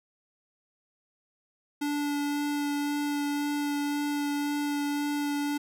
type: tone with vibrato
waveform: square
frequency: 290 Hz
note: D4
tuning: 22 cents flat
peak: -28 dBFS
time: 1.81-5.58 s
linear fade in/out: 10 ms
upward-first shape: sine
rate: 1.9 Hz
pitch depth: 9 cents each way
effects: none